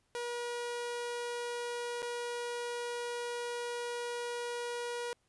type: tone with dropouts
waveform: sawtooth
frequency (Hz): 480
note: B4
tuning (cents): -49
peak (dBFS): -32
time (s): 0.15-5.13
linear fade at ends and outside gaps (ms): 0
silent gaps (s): 2.02-2.027
effects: pink hiss -75 dBFS RMS until 5.28 s + resampled to 24000 Hz